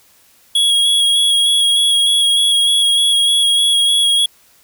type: tone with vibrato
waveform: square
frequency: 3322 Hz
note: G#7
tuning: in tune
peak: -11 dBFS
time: 0.55-4.26 s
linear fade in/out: 5 ms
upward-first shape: square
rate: 3.3 Hz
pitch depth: 14 cents each way
effects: white hiss -51 dBFS RMS until 4.63 s